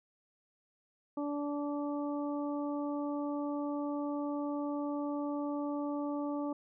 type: harmonic tone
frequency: 290 Hz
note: D4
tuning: 22 cents flat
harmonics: 1 / 2 / 3 / 4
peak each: -34 / -40 / -44 / -46 dBFS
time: 1.17-6.53 s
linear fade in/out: 5 ms
effects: none